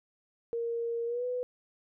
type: tone with pitch glide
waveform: sine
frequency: 466.2 to 496.8 Hz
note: A#4 to B4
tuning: 0 to +10 cents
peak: -30 dBFS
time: 0.53-1.43 s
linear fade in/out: 0 ms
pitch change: +110 cents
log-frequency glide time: 1.06-1.25 s
effects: none